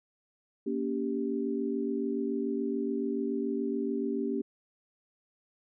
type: chord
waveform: sine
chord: G diminished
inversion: first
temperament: just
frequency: 235.2 / 282.2 / 392 Hz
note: Bb3 / Db4 / G4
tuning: +16 / +31 / 0 cents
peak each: -33 dBFS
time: 0.66-4.42 s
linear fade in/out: 10 ms
effects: none